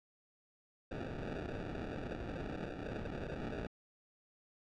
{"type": "noise with sample-and-hold", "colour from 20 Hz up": "blue", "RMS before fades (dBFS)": -42, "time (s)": [0.91, 3.67], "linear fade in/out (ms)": 2, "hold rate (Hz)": 1050, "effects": ["low-pass 3000 Hz 12 dB/octave"]}